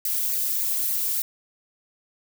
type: noise with flanger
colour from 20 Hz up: violet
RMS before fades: -25 dBFS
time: 0.05-1.22 s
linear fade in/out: 2 ms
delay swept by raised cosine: 0.44 to 2.44 ms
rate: 3.5 Hz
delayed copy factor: +0.65
effects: none